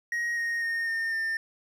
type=tone with pitch steps; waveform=triangle; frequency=1885 / 1863.3 / 1841.9 / 1820.8 / 1799.9 Hz; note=A#6 / A#6 / A#6 / A#6 / A6; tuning=+19 / -1 / -21 / -41 / +39 cents; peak=-25 dBFS; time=0.12-1.37 s; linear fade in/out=2 ms; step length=250 ms; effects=none